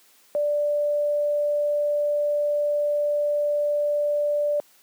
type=tone; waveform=sine; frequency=587.3 Hz; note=D5; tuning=in tune; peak=-20 dBFS; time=0.35-4.6 s; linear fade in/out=0 ms; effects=white hiss -57 dBFS RMS until 4.82 s + high-pass 200 Hz 12 dB/octave